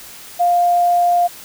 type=tone; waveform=sine; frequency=702 Hz; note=F5; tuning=9 cents sharp; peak=-11 dBFS; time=0.39-1.28 s; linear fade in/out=20 ms; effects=white hiss -37 dBFS RMS until 1.44 s